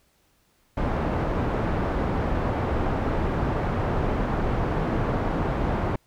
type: low-pass noise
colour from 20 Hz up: pink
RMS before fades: -25 dBFS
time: 0.77-5.96 s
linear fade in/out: 5 ms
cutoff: 1100 Hz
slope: 12 dB/octave
effects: pink hiss -65 dBFS RMS until 6.06 s